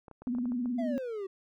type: clicks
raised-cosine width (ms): 1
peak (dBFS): -34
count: 9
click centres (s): 0.082 / 0.113 / 0.22 / 0.275 / 0.35 / 0.385 / 0.456 / 0.52 / 0.658
type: tone with vibrato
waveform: sine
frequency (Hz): 244.9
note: B3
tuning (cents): -14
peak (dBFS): -29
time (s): 0.27-0.98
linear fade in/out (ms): 0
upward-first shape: sine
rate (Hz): 19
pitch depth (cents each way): 84
type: exponential sweep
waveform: triangle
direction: down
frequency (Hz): 694 to 375.4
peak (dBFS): -32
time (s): 0.78-1.27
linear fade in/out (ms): 10
effects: none